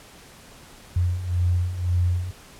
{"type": "beating tone pair", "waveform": "sine", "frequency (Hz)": [87.31, 89.21], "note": ["F2", "F2"], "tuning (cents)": [0, 37], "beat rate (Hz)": 1.9, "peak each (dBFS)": [-26, -21], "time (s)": [0.96, 2.31], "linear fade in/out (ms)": 5, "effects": ["pink hiss -47 dBFS RMS until 2.59 s", "low-pass 12000 Hz 12 dB/octave"]}